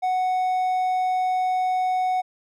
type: tone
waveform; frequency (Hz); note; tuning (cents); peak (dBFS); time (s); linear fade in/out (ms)
triangle; 740; F#5; 0; -18; 0.02-2.22; 20
effects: none